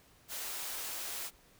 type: high-pass noise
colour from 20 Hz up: white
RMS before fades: -40 dBFS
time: 0.28-1.31 s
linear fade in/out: 50 ms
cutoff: 380 Hz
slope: 12 dB/octave
effects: pink hiss -63 dBFS RMS until 1.59 s